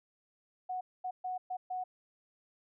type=tone bursts at uneven times; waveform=sine; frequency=737 Hz; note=F#5; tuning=7 cents flat; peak=-34 dBFS; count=5; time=0.69-0.81 / 1.04-1.11 / 1.24-1.38 / 1.5-1.57 / 1.7-1.84 s; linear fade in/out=10 ms; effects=none